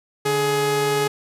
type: tone pair together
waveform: sawtooth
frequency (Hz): 146.83 / 419.8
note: D3 / G#4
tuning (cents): 0 / +19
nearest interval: octave + tritone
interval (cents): 1819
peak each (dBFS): -23 / -15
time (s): 0.25-1.08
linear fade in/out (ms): 10
effects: resampled to 32000 Hz + 9-bit